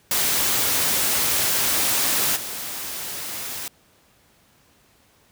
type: noise with level steps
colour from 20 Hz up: white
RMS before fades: -21 / -31 dBFS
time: 0.11-3.68 s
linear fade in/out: 2 ms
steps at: 2.35 s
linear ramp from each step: 20 ms
effects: pink hiss -58 dBFS RMS until 5.31 s + high-pass 60 Hz 12 dB/octave